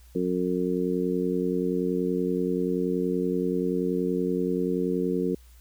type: harmonic tone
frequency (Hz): 90.5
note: F#2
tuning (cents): -38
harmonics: 2 / 3 / 4 / 5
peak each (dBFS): -29 / -29 / -29 / -29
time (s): 0.15-5.35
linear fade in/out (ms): 5
effects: added 60 Hz sine -49 dBFS peak until 5.6 s + white hiss -60 dBFS RMS until 5.6 s